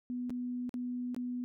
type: tone with dropouts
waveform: sine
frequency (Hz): 246.9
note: B3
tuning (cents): 0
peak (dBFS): -34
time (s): 0.1-1.44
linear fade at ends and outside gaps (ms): 0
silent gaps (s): 0.296-0.304 / 0.693-0.741 / 1.146-1.164
effects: none